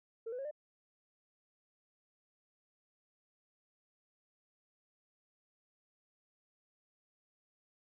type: tone with pitch steps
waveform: sine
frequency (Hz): 453.4 / 497.3 / 545.5 / 598.3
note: A#4 / B4 / C#5 / D5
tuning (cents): -48 / +12 / -28 / +32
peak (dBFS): -37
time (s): 0.26-0.512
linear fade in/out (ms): 10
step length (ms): 63
effects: tanh soft clip ceiling -35 dBFS